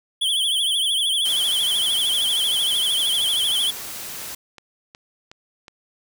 square tone with vibrato, 3244 Hz, G#7, 41 cents flat, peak -19 dBFS, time 0.21-3.71 s, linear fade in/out 10 ms, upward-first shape triangle, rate 13 Hz, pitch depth 130 cents each way
white noise, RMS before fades -33 dBFS, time 1.25-4.35 s, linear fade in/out 5 ms
click train, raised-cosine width 0.2 ms, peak -24 dBFS, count 6, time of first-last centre 3.85-5.682 s, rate 2.73 Hz
effects none

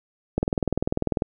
click train, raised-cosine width 2 ms, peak -8 dBFS, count 18, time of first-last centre 0.38-1.222 s, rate 20.2 Hz, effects none

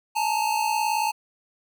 square tone pair together, 853 / 911.6 Hz, G#5 / A#5, +46 / -39 cents, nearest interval minor second, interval 115 cents, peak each -25 / -26 dBFS, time 0.15-1.12 s, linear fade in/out 20 ms, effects none

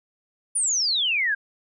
sine exponential sweep, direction down, 9840 to 1567 Hz, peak -20 dBFS, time 0.55-1.35 s, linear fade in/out 10 ms, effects none

